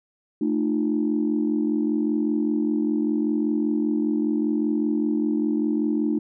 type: tone cluster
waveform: sine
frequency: 222.2 / 303 / 348.1 Hz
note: A3 / D#4 / F4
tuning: +17 / -46 / -6 cents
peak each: -24 / -22 / -28 dBFS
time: 0.41-6.19 s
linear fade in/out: 5 ms
effects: tanh soft clip ceiling -12 dBFS